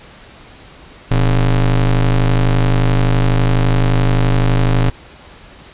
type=ring-modulated tone; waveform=square; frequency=72.2 Hz; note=D2; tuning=29 cents flat; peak=-8 dBFS; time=1.11-4.9 s; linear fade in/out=5 ms; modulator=46.3 Hz; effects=pink hiss -40 dBFS RMS until 5.73 s + resampled to 8000 Hz